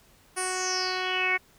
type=tone with low-pass filter sweep; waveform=10% pulse; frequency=370 Hz; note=F#4; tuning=in tune; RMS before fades=-28 dBFS; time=0.36-1.38 s; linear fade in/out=20 ms; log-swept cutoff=10000 to 2100 Hz; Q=7.4; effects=pink hiss -59 dBFS RMS until 1.58 s